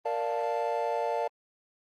triangle chord, Bb major seventh, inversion none, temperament equal, 466.2 / 587.3 / 698.5 / 880 Hz, Bb4 / D5 / F5 / A5, 0 / 0 / 0 / 0 cents, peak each -31 dBFS, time 0.05-1.28 s, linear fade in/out 10 ms, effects Opus 24 kbps

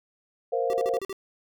sine chord, Bb suspended second, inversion none, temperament just, 466.2 / 524.4 / 699.2 Hz, Bb4 / C5 / F5, 0 / +4 / +2 cents, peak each -27 / -27 / -30 dBFS, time 0.52-0.99 s, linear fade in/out 10 ms
square tone bursts, 387.9 Hz, G4, 18 cents flat, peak -32 dBFS, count 6, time 0.7-1.128 s, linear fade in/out 0 ms, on 33 ms, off 46 ms
effects none

